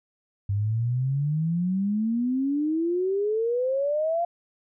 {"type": "exponential sweep", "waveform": "sine", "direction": "up", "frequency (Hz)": [98, 699], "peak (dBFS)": -22, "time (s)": [0.49, 4.25], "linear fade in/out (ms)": 5, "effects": []}